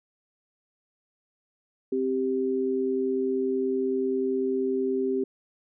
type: tone pair together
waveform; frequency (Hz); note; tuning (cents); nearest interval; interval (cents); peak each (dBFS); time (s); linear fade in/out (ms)
sine; 261.6 / 392; C4 / G4; 0 / 0; perfect fifth; 700; -28 / -25; 1.92-5.24; 5
effects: none